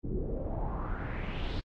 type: noise with low-pass filter sweep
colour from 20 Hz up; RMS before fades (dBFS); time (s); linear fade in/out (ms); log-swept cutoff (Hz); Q
brown; -34; 0.03-1.61; 20; 300 to 4300; 3.7
effects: AAC 32 kbps